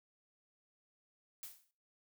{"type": "noise with exponential decay", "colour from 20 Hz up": "blue", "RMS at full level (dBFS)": -44, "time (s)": [1.43, 1.71], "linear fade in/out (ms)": 0, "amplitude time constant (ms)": 59, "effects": ["noise-tail reverb RT60 0.4 s tail -19 dB re dry"]}